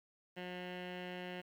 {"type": "tone with low-pass filter", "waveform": "15% pulse", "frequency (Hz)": 180.2, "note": "F#3", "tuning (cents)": -45, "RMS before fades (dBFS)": -45, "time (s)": [0.36, 1.42], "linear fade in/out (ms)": 20, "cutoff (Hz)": 2600, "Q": 3.6, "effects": ["11-bit"]}